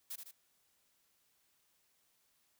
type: noise with echo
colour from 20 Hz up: blue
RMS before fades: -43 dBFS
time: 0.1-0.16 s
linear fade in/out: 10 ms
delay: 77 ms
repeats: 2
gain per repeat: -5 dB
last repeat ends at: 0.314 s
effects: white hiss -75 dBFS RMS until 2.59 s